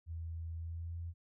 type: tone with pitch glide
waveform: sine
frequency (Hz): 82.41 to 84.68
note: E2 to E2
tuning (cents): 0 to +47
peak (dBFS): -39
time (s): 0.06-1.14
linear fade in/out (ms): 50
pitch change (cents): +47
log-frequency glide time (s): 0.56-1
effects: none